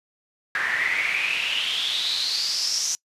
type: noise with band-pass filter sweep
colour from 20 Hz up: pink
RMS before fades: -25 dBFS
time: 0.55-2.95 s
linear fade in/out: 0 ms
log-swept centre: 1700 to 6100 Hz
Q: 7.7
effects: noise-tail reverb RT60 0.1 s tail -25 dB re dry + resampled to 32000 Hz